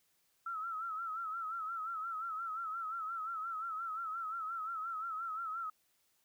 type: tone with vibrato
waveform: sine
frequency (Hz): 1318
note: E6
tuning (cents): -1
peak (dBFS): -37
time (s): 0.46-5.7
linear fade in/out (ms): 5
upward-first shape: sine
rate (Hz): 5.7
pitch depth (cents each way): 80
effects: white hiss -75 dBFS RMS until 6.24 s